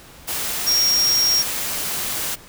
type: tone in noise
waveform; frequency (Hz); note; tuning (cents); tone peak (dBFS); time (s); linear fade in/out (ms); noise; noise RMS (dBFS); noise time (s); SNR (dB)
sine; 5588; F8; 0; -15; 0.66-1.43; 20; white; -25; 0.27-2.36; +7
effects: pink hiss -44 dBFS RMS until 2.48 s